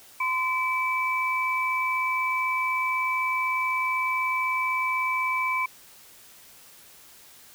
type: tone pair together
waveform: sine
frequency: 1028 / 2308 Hz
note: C6 / D7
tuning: -31 / -31 cents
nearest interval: octave + major second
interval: 1400 cents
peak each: -26 dBFS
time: 0.2-5.66 s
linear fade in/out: 5 ms
effects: white hiss -51 dBFS RMS until 7.54 s